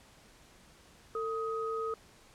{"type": "tone pair together", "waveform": "sine", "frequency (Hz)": [448.8, 1257], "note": ["A4", "D#6"], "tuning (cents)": [34, 17], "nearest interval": "octave + tritone", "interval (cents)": 1783, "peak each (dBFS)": [-34, -36], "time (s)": [1.15, 1.94], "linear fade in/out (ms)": 2, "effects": ["pink hiss -59 dBFS RMS until 2.34 s", "low-pass 10000 Hz 12 dB/octave"]}